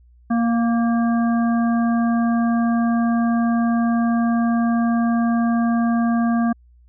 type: harmonic tone with a mistuned harmonic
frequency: 233.1 Hz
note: A#3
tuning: in tune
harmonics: 1 / 3 / 5 / 7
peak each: -16 / -26 / -30 / -33 dBFS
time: 0.3-6.53 s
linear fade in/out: 10 ms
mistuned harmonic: 7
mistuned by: -22 cents
effects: added 60 Hz sine -48 dBFS peak until 6.88 s